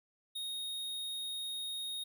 square tone, 3729 Hz, A#7, in tune, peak -38 dBFS, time 0.35-2.04 s, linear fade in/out 10 ms, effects none

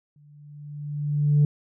sine tone with exponential growth, 146.83 Hz, D3, in tune, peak -12 dBFS, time 0.16-1.45 s, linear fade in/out 2 ms, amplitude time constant 280 ms, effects tanh soft clip ceiling -12 dBFS

